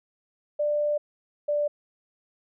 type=tone pair in turn; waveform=sine; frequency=592 / 588.3 Hz; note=D5 / D5; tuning=+14 / +3 cents; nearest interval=unison; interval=11 cents; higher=first; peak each=-22 / -22 dBFS; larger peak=neither; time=0.59-0.98 / 1.48-1.68 s; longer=first; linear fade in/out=10 ms; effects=none